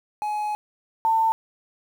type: tone pair in turn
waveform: triangle / sine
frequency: 842 / 895.7 Hz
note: G#5 / A5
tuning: +24 / +31 cents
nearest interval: minor second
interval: 107 cents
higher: second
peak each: -22 / -17 dBFS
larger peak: second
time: 0.22-0.55 / 1.05-1.32 s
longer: first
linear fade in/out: 0 ms
effects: 8-bit